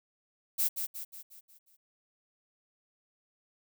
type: noise with echo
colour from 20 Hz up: violet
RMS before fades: -28 dBFS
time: 0.58-0.69 s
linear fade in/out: 20 ms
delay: 180 ms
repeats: 6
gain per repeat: -6 dB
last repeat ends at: 1.77 s
effects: none